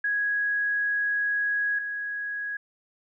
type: tone pair in turn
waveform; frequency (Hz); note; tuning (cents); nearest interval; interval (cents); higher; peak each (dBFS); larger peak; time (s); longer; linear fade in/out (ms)
sine; 1661.2 / 1661.2; G#6 / G#6; 0 / 0; unison; 0; neither; -23 / -29; first; 0.04-1.79 / 1.79-2.57; first; 5
effects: none